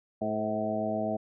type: harmonic tone with a mistuned harmonic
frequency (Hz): 108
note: A2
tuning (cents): -32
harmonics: 1 / 2 / 3 / 4 / 5 / 6 / 7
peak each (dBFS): -42 / -33 / -38 / -39 / -40 / -31 / -37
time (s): 0.21-1.17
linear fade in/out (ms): 10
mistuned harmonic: 5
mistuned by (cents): -40
effects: none